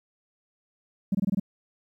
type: tone bursts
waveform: sine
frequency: 196 Hz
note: G3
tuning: in tune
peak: -19 dBFS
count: 6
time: 1.12-1.398 s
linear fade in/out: 5 ms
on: 28 ms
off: 22 ms
effects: tanh soft clip ceiling -18 dBFS + 10-bit